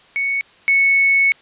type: tone pair in turn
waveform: sine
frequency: 2219 / 2209 Hz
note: C#7 / C#7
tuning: +1 / -7 cents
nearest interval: unison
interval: 8 cents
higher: first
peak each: -17 / -11 dBFS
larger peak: second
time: 0.16-0.41 / 0.68-1.32 s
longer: second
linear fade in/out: 0 ms
effects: white hiss -49 dBFS RMS until 1.41 s + resampled to 8000 Hz